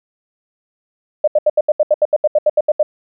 sine tone bursts, 604 Hz, D5, 48 cents sharp, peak -8 dBFS, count 15, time 1.24-2.83 s, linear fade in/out 5 ms, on 36 ms, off 75 ms, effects none

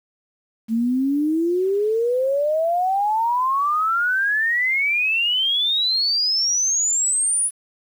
sine exponential sweep, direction up, 220 to 10000 Hz, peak -17 dBFS, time 0.68-7.51 s, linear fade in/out 50 ms, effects 8-bit

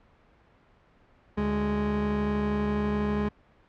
30% pulse tone pair together, 73.31 / 207.7 Hz, D2 / G#3, -3 / 0 cents, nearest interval octave + tritone, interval 1803 cents, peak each -30 / -23 dBFS, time 1.37-3.29 s, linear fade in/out 10 ms, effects pink hiss -60 dBFS RMS until 3.68 s + low-pass 2000 Hz 12 dB/octave

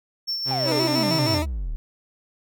triangle tone with tremolo, 5420 Hz, E8, 47 cents sharp, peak -22 dBFS, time 0.27-1.39 s, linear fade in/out 20 ms, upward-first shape sine, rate 6 Hz, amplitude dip 40%
sawtooth tone with pitch glide, 130.81 to 131.57 Hz, C3 to C3, 0 to +10 cents, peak -23 dBFS, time 0.45-1.42 s, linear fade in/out 50 ms, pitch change +10 cents, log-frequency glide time 0.63-1.11 s
triangle exponential sweep, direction down, 830 to 33.46 Hz, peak -23 dBFS, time 0.51-1.76 s, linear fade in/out 0 ms
20% pulse tone with vibrato, 311.1 Hz, D#4, in tune, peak -18 dBFS, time 0.64-1.46 s, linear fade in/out 50 ms, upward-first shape square, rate 6.4 Hz, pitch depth 65 cents each way
effects none

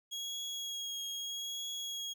30% pulse tone with vibrato, 3303 Hz, G#7, 10 cents flat, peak -35 dBFS, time 0.11-2.14 s, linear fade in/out 20 ms, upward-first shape triangle, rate 0.79 Hz, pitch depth 19 cents each way, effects none

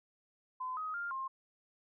sine tone with pitch steps, 1021 / 1259 / 1400 / 1062 Hz, C6 / D#6 / F6 / C6, -43 / +20 / +4 / +25 cents, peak -36 dBFS, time 0.6-1.28 s, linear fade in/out 10 ms, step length 170 ms, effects none

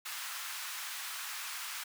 pink high-pass noise, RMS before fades -41 dBFS, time 0.05-1.84 s, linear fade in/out 10 ms, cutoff 1100 Hz, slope 24 dB/octave, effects none

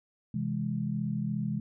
sine chord, C augmented, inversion none, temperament equal, 130.81 / 164.81 / 207.7 Hz, C3 / E3 / G#3, 0 / 0 / 0 cents, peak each -34 / -34 / -32 dBFS, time 0.34-1.6 s, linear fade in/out 5 ms, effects none

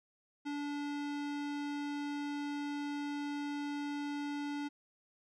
square tone, 289.2 Hz, D4, 27 cents flat, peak -37 dBFS, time 0.45-4.69 s, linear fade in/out 20 ms, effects low-pass 5000 Hz 12 dB/octave

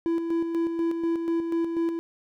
triangle tone with tremolo, 333.6 Hz, E4, 21 cents sharp, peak -20 dBFS, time 0.06-1.99 s, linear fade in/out 0 ms, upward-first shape square, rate 4.1 Hz, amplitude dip 45%, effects none

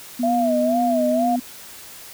sine tone with pitch glide, 245.3 to 248.4 Hz, B3 to B3, -12 to +10 cents, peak -20 dBFS, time 0.19-1.4 s, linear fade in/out 10 ms, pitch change +22 cents, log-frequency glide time 0.42-0.84 s
sine tone with vibrato, 659.3 Hz, E5, in tune, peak -18 dBFS, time 0.23-1.36 s, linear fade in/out 5 ms, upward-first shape sine, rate 2.1 Hz, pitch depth 130 cents each way
effects white hiss -40 dBFS RMS until 2.13 s

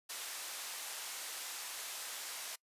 white band-pass noise, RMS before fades -44 dBFS, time 0.09-2.56 s, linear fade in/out 10 ms, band 610 to 11000 Hz, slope 12 dB/octave, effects noise-tail reverb RT60 0.1 s tail -24 dB re dry + resampled to 32000 Hz

